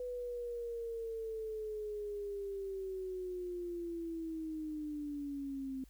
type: linear sweep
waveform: sine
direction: down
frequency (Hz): 497.3 to 261.6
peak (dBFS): -38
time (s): 0-5.84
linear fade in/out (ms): 2
effects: added 50 Hz sine -57 dBFS peak until 5.89 s + white hiss -70 dBFS RMS until 5.89 s